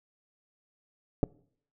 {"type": "clicks", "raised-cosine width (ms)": 2, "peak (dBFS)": -13, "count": 2, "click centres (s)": [1.231, 1.238], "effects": ["noise-tail reverb RT60 0.6 s tail -24 dB re dry"]}